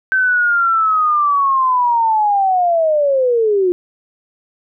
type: linear sweep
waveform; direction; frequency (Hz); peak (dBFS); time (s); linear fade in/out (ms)
sine; down; 1546 to 349.8; -11; 0.12-3.72; 0
effects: none